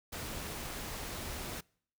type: noise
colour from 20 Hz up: pink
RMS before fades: -41 dBFS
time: 0.12-1.61 s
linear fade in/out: 10 ms
effects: noise-tail reverb RT60 0.6 s tail -26 dB re dry